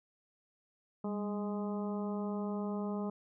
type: harmonic tone with a mistuned harmonic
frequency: 207.7 Hz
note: G#3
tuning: in tune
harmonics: 1 / 2 / 3 / 4 / 5 / 6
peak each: -35 / -41 / -45 / -47 / -49 / -51 dBFS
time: 1.04-3.1 s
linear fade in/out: 5 ms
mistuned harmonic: 1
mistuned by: -53 cents
effects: none